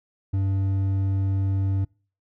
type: tone with hard clipping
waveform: triangle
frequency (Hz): 97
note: G2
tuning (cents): -18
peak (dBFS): -22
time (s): 0.33-1.85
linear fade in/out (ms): 10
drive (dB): 9
effects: noise-tail reverb RT60 0.4 s tail -26 dB re dry